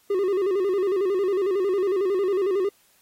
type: tone with vibrato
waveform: triangle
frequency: 384.5 Hz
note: G4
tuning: 33 cents flat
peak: -18 dBFS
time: 0.1-2.69 s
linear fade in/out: 5 ms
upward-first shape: square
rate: 11 Hz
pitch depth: 86 cents each way
effects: white hiss -61 dBFS RMS until 3.01 s + AAC 48 kbps